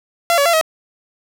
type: tone with pitch steps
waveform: sawtooth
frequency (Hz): 683 / 566 / 680 / 637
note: F5 / C#5 / F5 / D#5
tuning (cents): -39 / +36 / -46 / +41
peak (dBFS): -8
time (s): 0.3-0.612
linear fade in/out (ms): 0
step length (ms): 78
effects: none